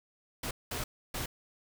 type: noise bursts at uneven times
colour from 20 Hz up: pink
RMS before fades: -36 dBFS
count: 3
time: 0.43-0.51 / 0.71-0.84 / 1.14-1.26 s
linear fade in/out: 5 ms
effects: none